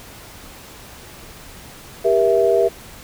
sine chord, E diminished, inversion first, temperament just, 395.6 / 474.7 / 659.3 Hz, G4 / Bb4 / E5, +16 / +31 / 0 cents, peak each -17 dBFS, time 2.04-2.69 s, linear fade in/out 20 ms, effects pink hiss -40 dBFS RMS until 3.03 s

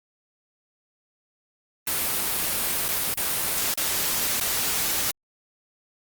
white noise with dropouts, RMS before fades -25 dBFS, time 1.87-5.11 s, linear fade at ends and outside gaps 2 ms, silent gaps 2.883-2.887 / 3.14-3.173 / 3.74-3.775 / 4.4-4.41 s, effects Opus 32 kbps

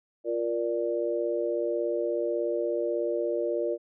sine chord, Bb major, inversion second, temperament equal with one note detuned, 349.2 / 470.8 / 587.3 Hz, F4 / Bb4 / D5, 0 / +17 / 0 cents, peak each -30 dBFS, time 0.24-3.78 s, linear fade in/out 50 ms, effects none

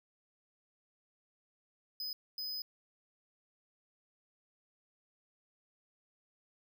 square tone bursts at uneven times, 5020 Hz, D#8, 15 cents sharp, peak -38 dBFS, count 2, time 2-2.13 / 2.38-2.62 s, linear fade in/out 2 ms, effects none

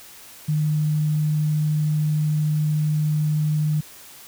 sine tone, 152.2 Hz, D#3, 38 cents flat, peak -18 dBFS, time 0.48-3.81 s, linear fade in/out 10 ms, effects white hiss -44 dBFS RMS until 4.27 s

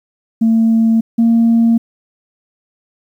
sine tone pair in turn, 225.6 / 230.2 Hz, A3 / A#3, +44 / -22 cents, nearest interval unison, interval 34 cents, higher second, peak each -7 / -6 dBFS, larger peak second, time 0.41-1.01 / 1.18-1.78 s, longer neither, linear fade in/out 10 ms, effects tanh soft clip ceiling -5 dBFS + 8-bit

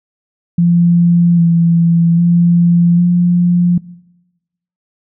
sine tone with pitch steps, 172.2 / 168.5 / 172.2 / 175.5 Hz, F3 / E3 / F3 / F3, -24 / +38 / -24 / +9 cents, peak -7 dBFS, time 0.58-3.78 s, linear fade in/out 5 ms, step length 800 ms, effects noise-tail reverb RT60 1.0 s tail -21 dB re dry

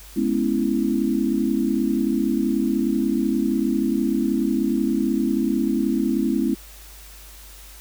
sine chord, C# minor seventh, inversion second, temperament equal with one note detuned, 210.8 / 246.9 / 277.2 / 329.6 Hz, G#3 / B3 / C#4 / E4, +26 / 0 / 0 / 0 cents, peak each -24 dBFS, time 0.16-6.55 s, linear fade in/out 10 ms, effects added 50 Hz sine -43 dBFS peak until 7.8 s + white hiss -45 dBFS RMS until 7.8 s

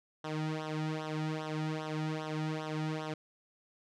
sawtooth tone with flanger, 155.56 Hz, D#3, in tune, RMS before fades -36 dBFS, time 0.24-3.14 s, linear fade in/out 5 ms, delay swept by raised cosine 0.42 to 1.92 ms, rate 2.5 Hz, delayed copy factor -0.9, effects low-pass 5000 Hz 12 dB/octave

